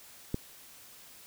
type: click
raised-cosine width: 3 ms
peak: -17 dBFS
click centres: 0.344 s
effects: white hiss -53 dBFS RMS until 1.26 s